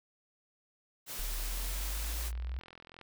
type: noise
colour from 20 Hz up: white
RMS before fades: -41 dBFS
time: 1.06-2.32 s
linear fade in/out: 50 ms
type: linear sweep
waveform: sine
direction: up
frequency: 34.61 to 64.3 Hz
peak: -34 dBFS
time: 1.19-2.59 s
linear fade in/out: 0 ms
type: click train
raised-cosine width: 0.3 ms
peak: -35 dBFS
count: 66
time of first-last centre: 1.48-3.013 s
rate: 42.4 Hz
effects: none